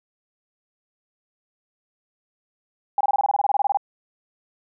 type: tone bursts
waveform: sine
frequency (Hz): 806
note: G5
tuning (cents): +48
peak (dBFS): -16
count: 16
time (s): 2.98-3.772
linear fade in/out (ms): 2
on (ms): 27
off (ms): 24
effects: none